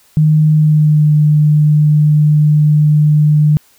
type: tone with pitch glide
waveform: sine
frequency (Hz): 154.1 to 150.67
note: D#3 to D3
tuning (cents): -16 to +45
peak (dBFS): -6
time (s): 0.17-3.57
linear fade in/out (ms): 0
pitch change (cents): -39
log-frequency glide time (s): 0.51-1.1
effects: white hiss -50 dBFS RMS until 3.78 s